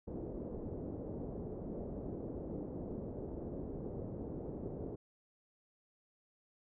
white low-pass noise, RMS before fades -43 dBFS, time 0.07-4.96 s, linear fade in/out 10 ms, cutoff 480 Hz, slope 24 dB/octave, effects none

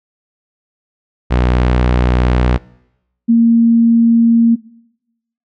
sawtooth / sine tone pair in turn, 61.5 / 231.2 Hz, B1 / A#3, -7 / -14 cents, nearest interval octave + major seventh, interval 2293 cents, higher second, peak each -6 dBFS, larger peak neither, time 1.3-2.58 / 3.28-4.56 s, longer neither, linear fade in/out 20 ms, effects noise-tail reverb RT60 0.9 s tail -23 dB re dry + low-pass 3000 Hz 12 dB/octave

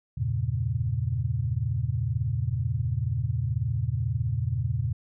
sine chord, E diminished seventh, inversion none, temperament equal, 82.41 / 98 / 116.54 / 138.59 Hz, E2 / G2 / Bb2 / Db3, 0 / 0 / 0 / 0 cents, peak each -32 / -33 / -27 / -31 dBFS, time 0.17-4.93 s, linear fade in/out 10 ms, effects none

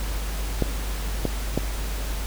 clicks, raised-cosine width 2 ms, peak -8 dBFS, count 3, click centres 0.623 / 1.253 / 1.576 s, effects added 50 Hz sine -26 dBFS peak until 2.26 s + pink hiss -35 dBFS RMS until 2.26 s

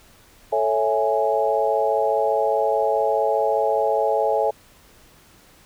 sine chord, A major seventh, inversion none, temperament equal, 440 / 554.4 / 659.3 / 830.6 Hz, A4 / C#5 / E5 / G#5, 0 / 0 / 0 / 0 cents, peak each -23 dBFS, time 0.52-4.51 s, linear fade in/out 10 ms, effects pink hiss -52 dBFS RMS until 5.65 s

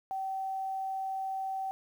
sine tone with quantisation, 769 Hz, G5, 33 cents flat, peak -32 dBFS, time 0.11-1.71 s, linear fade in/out 0 ms, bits 10, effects none

